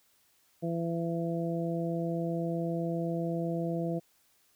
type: harmonic tone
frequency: 167.8 Hz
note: E3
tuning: 31 cents sharp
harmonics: 1 / 2 / 3 / 4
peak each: -32 / -35 / -37 / -38 dBFS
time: 0.62-4 s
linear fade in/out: 20 ms
effects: white hiss -68 dBFS RMS until 4.55 s